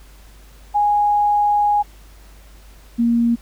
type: tone pair in turn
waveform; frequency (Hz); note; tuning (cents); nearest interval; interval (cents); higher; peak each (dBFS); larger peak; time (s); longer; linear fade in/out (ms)
sine; 827 / 234.4; G#5 / A#3; -8 / +10; octave + minor seventh; 2182; first; -13; neither; 0.74-1.83 / 2.98-3.36; first; 20
effects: added 50 Hz sine -42 dBFS peak until 3.41 s + pink hiss -50 dBFS RMS until 3.41 s